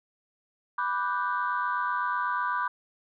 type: chord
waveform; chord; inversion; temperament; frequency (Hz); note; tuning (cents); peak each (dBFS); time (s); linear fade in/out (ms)
sine; G major seventh; first; equal; 987.8 / 1174.7 / 1480 / 1568; B5 / D6 / F#6 / G6; 0 / 0 / 0 / 0; -29 / -30 / -33 / -34; 0.78-2.68; 5
effects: tanh soft clip ceiling -17 dBFS